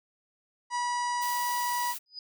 harmonic tone, 972 Hz, B5, 28 cents flat, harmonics 1 / 2 / 3 / 4 / 5 / 6 / 7 / 8 / 9, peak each -28 / -37 / -47 / -50 / -42 / -45 / -49 / -52 / -46 dBFS, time 0.7-1.95 s, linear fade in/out 50 ms
blue noise, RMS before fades -38 dBFS, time 1.21-1.99 s, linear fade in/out 20 ms
sine tone with exponential growth, 4978 Hz, D#8, in tune, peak -34 dBFS, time 2.06-2.19 s, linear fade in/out 2 ms, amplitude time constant 27 ms
effects none

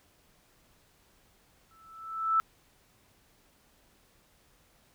sine tone with exponential growth, 1318.5 Hz, E6, in tune, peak -20 dBFS, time 1.71-2.4 s, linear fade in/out 0 ms, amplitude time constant 150 ms, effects pink hiss -65 dBFS RMS until 4.94 s

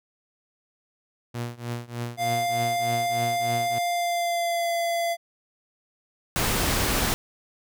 sawtooth tone with tremolo, 119.4 Hz, A#2, 42 cents sharp, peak -23 dBFS, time 1.34-3.79 s, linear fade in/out 10 ms, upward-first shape triangle, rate 3.3 Hz, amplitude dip 95%
square tone with pitch glide, 698.5 to 681.4 Hz, F5 to F5, 0 to -43 cents, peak -24 dBFS, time 2.17-5.17 s, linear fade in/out 50 ms, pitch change -43 cents, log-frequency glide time 3.89-4.73 s
pink noise, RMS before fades -24 dBFS, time 6.36-7.14 s, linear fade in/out 0 ms
effects none

